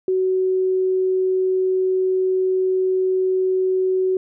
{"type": "tone", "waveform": "sine", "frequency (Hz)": 374.1, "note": "F#4", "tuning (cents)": 19, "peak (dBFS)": -16, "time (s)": [0.08, 4.17], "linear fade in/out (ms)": 2, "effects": []}